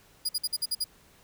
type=tone bursts; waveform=sawtooth; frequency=4890 Hz; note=D#8; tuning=31 cents flat; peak=-23 dBFS; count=7; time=0.25-0.843 s; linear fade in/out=10 ms; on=41 ms; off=51 ms; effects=pink hiss -59 dBFS RMS until 1.23 s